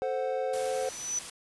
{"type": "chord", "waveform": "triangle", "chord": "F# diminished", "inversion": "first", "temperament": "equal", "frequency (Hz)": [440, 523.3, 740], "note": ["A4", "C5", "F#5"], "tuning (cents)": [0, 0, 0], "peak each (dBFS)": [-33, -28, -33], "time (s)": [0.02, 0.89], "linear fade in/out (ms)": 0}
{"type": "noise", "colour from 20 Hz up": "white", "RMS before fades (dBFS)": -41, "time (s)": [0.53, 1.3], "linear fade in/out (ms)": 5}
{"type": "tone with exponential growth", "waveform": "sine", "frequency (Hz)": 5980, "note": "F#8", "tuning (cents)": 17, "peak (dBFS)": -26, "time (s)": [0.59, 1.19], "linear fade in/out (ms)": 5, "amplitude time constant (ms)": 130}
{"effects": ["resampled to 24000 Hz"]}